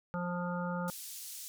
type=harmonic tone; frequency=176.5 Hz; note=F3; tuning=19 cents sharp; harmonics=1 / 3 / 5 / 7 / 8; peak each=-35 / -40 / -42 / -43 / -44 dBFS; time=0.14-0.9 s; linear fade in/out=0 ms
type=band-pass noise; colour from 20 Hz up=white; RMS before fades=-45 dBFS; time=0.88-1.48 s; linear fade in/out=0 ms; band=4500 to 14000 Hz; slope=12 dB/octave
effects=none